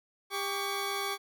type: tone pair together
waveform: 15% pulse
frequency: 398.2 / 1126.3 Hz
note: G4 / C#6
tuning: +27 / +27 cents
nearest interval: octave + tritone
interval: 1800 cents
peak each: -28 dBFS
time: 0.3-1.18 s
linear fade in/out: 50 ms
effects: none